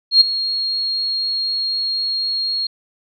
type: tone with ADSR envelope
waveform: sine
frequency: 4274 Hz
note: C8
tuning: 36 cents sharp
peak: -4 dBFS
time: 0.11-2.67 s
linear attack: 100 ms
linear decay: 9 ms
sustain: -14 dB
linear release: 6 ms
effects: none